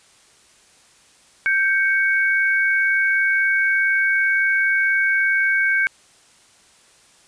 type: tone pair together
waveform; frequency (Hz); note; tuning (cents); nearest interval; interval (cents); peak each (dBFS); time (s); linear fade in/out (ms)
sine; 1566.2 / 2229; G6 / C#7; -2 / +9; tritone; 611; -17 / -20; 1.46-5.87; 0
effects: white hiss -53 dBFS RMS until 7.27 s + resampled to 22050 Hz